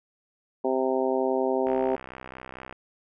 harmonic tone, 131 Hz, C3, 2 cents sharp, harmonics 2 / 3 / 4 / 5 / 6 / 7, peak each -30 / -26 / -29 / -30 / -33 / -34 dBFS, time 0.64-1.96 s, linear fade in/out 10 ms
click train, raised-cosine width 0.5 ms, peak -24 dBFS, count 69, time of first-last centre 1.67-2.726 s, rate 64.4 Hz
effects none

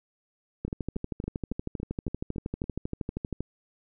two click trains, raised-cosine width 3 ms, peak -18 / -24 dBFS, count 36 / 8, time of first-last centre 0.65-3.406 / 0.68-2.641 s, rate 12.7 / 3.57 Hz, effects none

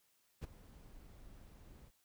brown noise with ADSR envelope, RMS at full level -40 dBFS, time 0.41-1.91 s, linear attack 27 ms, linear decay 17 ms, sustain -17 dB, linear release 42 ms, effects white hiss -75 dBFS RMS until 2.04 s

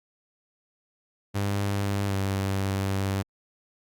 sawtooth tone with pitch glide, 100.3 to 97.39 Hz, G2 to G2, +40 to -11 cents, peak -21 dBFS, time 1.34-3.23 s, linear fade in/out 20 ms, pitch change -51 cents, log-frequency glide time 2.07-2.14 s, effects Opus 48 kbps

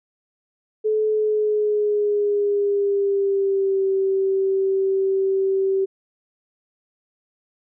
sine tone with pitch glide, 430.9 to 386.1 Hz, A4 to G4, -36 to -26 cents, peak -17 dBFS, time 0.84-5.86 s, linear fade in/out 20 ms, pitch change -190 cents, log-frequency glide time 1.06-3.85 s, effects none

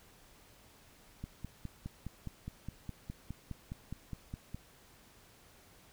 click train, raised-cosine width 5 ms, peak -28 dBFS, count 17, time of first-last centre 1.24-4.546 s, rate 4.84 Hz, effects pink hiss -61 dBFS RMS until 5.92 s

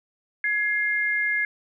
sine tone pair together, 1678.7 / 2115 Hz, G#6 / C7, +18 / +18 cents, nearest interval major third, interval 400 cents, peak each -24 dBFS, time 0.44-1.45 s, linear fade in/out 2 ms, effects none

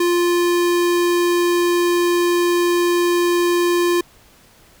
square tone, 349.2 Hz, F4, in tune, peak -15 dBFS, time 0-4.01 s, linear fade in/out 5 ms, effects pink hiss -50 dBFS RMS until 4.8 s

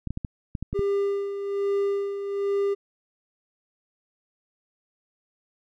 clicks, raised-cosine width 5 ms, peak -17 dBFS, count 8, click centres 0.073 / 0.106 / 0.174 / 0.248 / 0.552 / 0.626 / 0.73 / 0.793 s
triangle tone with tremolo, 399.7 Hz, G4, 34 cents sharp, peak -19 dBFS, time 0.74-2.75 s, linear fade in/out 20 ms, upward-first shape sine, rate 1.2 Hz, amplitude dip 60%
effects none

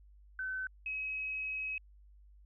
sine tone pair in turn, 1523 / 2552 Hz, F#6 / D#7, +50 / +43 cents, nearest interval major sixth, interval 893 cents, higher second, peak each -35 / -35 dBFS, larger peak neither, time 0.39-0.67 / 0.86-1.78 s, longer second, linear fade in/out 2 ms, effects added 50 Hz sine -56 dBFS peak until 2.45 s

